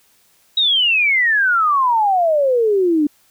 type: exponential sweep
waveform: sine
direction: down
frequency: 3860 to 287.2 Hz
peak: -12 dBFS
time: 0.57-3.07 s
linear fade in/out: 5 ms
effects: white hiss -56 dBFS RMS until 3.3 s